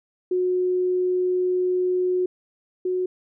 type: tone pair in turn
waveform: sine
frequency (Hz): 364.5 / 366.6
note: F#4 / F#4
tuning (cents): -26 / -16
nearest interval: unison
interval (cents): 10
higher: second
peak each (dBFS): -19 / -21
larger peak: first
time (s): 0.31-2.26 / 2.85-3.06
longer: first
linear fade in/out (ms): 5
effects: none